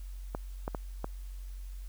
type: clicks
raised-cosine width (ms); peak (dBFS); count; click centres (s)
1; -20; 4; 0.349 / 0.679 / 0.748 / 1.044
effects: added 46 Hz sine -39 dBFS peak until 1.88 s + white hiss -61 dBFS RMS until 1.88 s